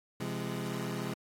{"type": "chord", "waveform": "25% pulse", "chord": "F minor", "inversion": "second", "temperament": "equal with one note detuned", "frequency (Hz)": [130.81, 171.02, 207.7], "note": ["C3", "F3", "Ab3"], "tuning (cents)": [0, -36, 0], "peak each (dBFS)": [-35, -35, -35], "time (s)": [0.2, 1.14], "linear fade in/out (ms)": 5, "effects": ["AAC 48 kbps"]}